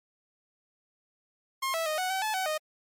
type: tone with pitch steps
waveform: sawtooth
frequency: 1068 / 655 / 619 / 740 / 763 / 864 / 754 / 618 Hz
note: C6 / E5 / D#5 / F#5 / G5 / A5 / F#5 / D#5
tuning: +35 / -11 / -9 / 0 / -47 / -32 / +32 / -12 cents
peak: -24 dBFS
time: 1.62-2.58 s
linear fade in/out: 10 ms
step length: 120 ms
effects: MP3 64 kbps